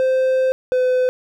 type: tone pair in turn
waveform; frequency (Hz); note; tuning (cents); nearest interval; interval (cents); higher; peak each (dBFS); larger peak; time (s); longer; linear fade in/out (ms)
triangle; 520 / 507.2; C5 / B4; -11 / +46; unison; 43; first; -12; neither; 0-0.52 / 0.72-1.09; first; 0
effects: none